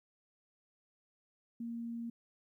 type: tone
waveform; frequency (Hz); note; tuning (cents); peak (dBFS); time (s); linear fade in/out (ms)
sine; 233.1; A#3; 0; -38; 1.6-2.1; 5
effects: 13-bit